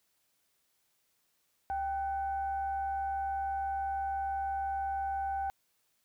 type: tone with frequency modulation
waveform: sine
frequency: 784 Hz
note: G5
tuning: in tune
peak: -31 dBFS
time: 1.7-5.5 s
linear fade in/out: 0 ms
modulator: 714 Hz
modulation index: 0.35
effects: white hiss -75 dBFS RMS until 6.04 s